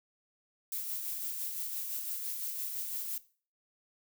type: noise with tremolo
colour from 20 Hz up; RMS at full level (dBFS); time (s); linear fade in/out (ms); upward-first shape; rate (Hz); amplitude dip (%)
violet; -36; 0.72-3.18; 2; sine; 5.9; 35
effects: noise-tail reverb RT60 0.4 s tail -18 dB re dry